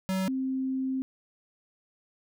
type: tone pair in turn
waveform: square / sine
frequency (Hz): 189.2 / 263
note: F#3 / C4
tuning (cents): +39 / +9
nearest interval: tritone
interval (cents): 570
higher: second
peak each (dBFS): -27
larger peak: neither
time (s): 0.09-0.28 / 0.28-1.02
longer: second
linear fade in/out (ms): 0
effects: none